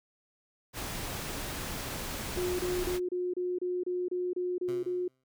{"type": "noise", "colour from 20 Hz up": "pink", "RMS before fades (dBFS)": -37, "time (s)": [0.73, 3], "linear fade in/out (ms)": 50}
{"type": "tone bursts", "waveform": "sine", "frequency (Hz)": 360, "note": "F#4", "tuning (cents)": -47, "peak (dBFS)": -29, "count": 11, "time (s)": [2.37, 5.08], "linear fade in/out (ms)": 5, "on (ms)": 220, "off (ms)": 29}
{"type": "tone with exponential decay", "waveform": "15% pulse", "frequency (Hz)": 130.1, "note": "C3", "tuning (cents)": -9, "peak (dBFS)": -33, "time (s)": [4.68, 5.24], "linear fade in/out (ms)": 5, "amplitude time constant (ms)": 120}
{"effects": []}